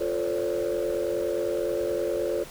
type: chord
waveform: sine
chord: D minor seventh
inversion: first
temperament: equal with one note detuned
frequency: 349.2 / 440 / 523.3 / 572.9 Hz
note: F4 / A4 / C5 / D5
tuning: 0 / 0 / 0 / -43 cents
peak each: -29 dBFS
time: 0-2.44 s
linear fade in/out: 10 ms
effects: tanh soft clip ceiling -19 dBFS + pink hiss -44 dBFS RMS until 2.5 s